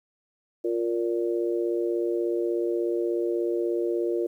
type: harmonic tone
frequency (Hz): 116.54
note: A#2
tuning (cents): 0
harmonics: 3 / 4 / 5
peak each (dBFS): -25 / -29 / -34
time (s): 0.64-4.27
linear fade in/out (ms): 10
effects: 10-bit